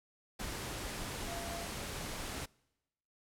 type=tone in noise; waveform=sine; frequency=683 Hz; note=F5; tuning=39 cents flat; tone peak=-44 dBFS; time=1.27-1.65 s; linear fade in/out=10 ms; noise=pink; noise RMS=-41 dBFS; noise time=0.39-2.46 s; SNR=-6 dB; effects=noise-tail reverb RT60 1.0 s tail -26 dB re dry + low-pass 12000 Hz 12 dB/octave